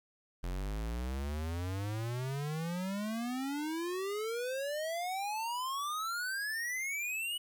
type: exponential sweep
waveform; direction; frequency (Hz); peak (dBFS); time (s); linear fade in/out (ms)
square; up; 43.07 to 2960; -35; 0.43-7.38; 10
effects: 11-bit